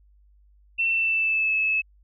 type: tone with pitch glide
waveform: sine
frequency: 2694 to 2599 Hz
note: E7 to E7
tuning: +37 to -25 cents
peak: -20 dBFS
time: 0.78-1.82 s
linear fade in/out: 20 ms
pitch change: -62 cents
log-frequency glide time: 0.88-1.54 s
effects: added 50 Hz sine -54 dBFS peak until 2.03 s